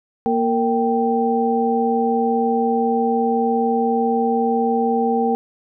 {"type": "tone cluster", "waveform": "sine", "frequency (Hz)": [234.4, 460.2, 782], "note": ["A#3", "A#4", "G5"], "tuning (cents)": [10, -22, -4], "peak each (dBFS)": -20, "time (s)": [0.26, 5.35], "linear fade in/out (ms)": 0, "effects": []}